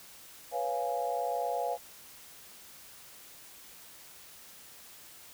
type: chord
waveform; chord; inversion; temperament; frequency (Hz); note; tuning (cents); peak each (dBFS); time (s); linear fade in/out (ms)
sine; C# dominant seventh; third; equal; 493.9 / 554.4 / 698.5 / 830.6; B4 / C#5 / E#5 / G#5; 0 / 0 / 0 / 0; -36 / -37 / -33 / -36; 0.51-1.78; 50
effects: white hiss -52 dBFS RMS until 5.33 s